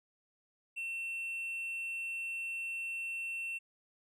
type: tone with tanh clipping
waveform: sine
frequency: 2700 Hz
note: E7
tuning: 41 cents sharp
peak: -37 dBFS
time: 0.76-3.59 s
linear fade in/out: 20 ms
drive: 4 dB
effects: none